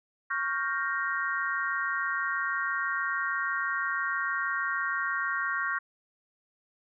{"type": "chord", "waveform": "sine", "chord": "G half-diminished seventh", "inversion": "second", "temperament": "equal with one note detuned", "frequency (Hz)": [1108.7, 1401.8, 1568, 1864.7], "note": ["Db6", "F6", "G6", "Bb6"], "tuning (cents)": [0, 6, 0, 0], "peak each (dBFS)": -33, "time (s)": [0.3, 5.79], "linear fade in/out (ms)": 10, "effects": []}